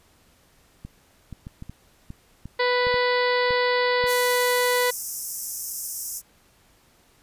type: clicks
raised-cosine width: 5 ms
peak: -24 dBFS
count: 11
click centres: 0.85 / 1.327 / 1.469 / 1.624 / 1.696 / 2.104 / 2.456 / 2.869 / 2.942 / 3.507 / 4.04 s
type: harmonic tone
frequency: 493.9 Hz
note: B4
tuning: in tune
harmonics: 1 / 2 / 3 / 4 / 5 / 6 / 7 / 8 / 9 / 10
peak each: -22 / -26 / -32 / -26 / -39 / -38 / -36 / -35 / -34 / -43 dBFS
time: 2.59-4.91 s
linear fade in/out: 10 ms
type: high-pass noise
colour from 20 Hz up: white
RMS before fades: -30 dBFS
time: 4.06-6.22 s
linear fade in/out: 50 ms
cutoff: 5300 Hz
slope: 96 dB/octave
effects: pink hiss -59 dBFS RMS until 7.22 s + resampled to 32000 Hz